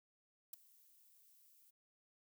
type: noise with ADSR envelope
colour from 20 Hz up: violet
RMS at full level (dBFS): -44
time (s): 0.53-1.71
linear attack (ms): 6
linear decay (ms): 8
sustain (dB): -24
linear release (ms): 12
effects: none